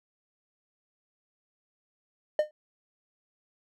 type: tone with exponential decay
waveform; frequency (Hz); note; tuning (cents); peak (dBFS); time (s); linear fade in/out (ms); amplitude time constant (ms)
triangle; 607; D#5; -43; -15; 2.39-2.51; 2; 24
effects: none